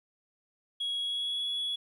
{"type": "tone with pitch glide", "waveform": "sine", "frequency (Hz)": [3322, 3374], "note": ["G#7", "G#7"], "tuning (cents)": [0, 27], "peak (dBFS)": -28, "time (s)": [0.8, 1.76], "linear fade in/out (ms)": 10, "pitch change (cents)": 27, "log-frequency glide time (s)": [0.99, 1.44], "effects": ["tanh soft clip ceiling -28 dBFS", "11-bit"]}